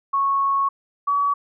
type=tone pair in turn; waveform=sine; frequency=1103 / 1136 Hz; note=C#6 / C#6; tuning=-9 / +42 cents; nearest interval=minor second; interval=51 cents; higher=second; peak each=-17 / -17 dBFS; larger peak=neither; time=0.13-0.69 / 1.07-1.34 s; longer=first; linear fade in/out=10 ms; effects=none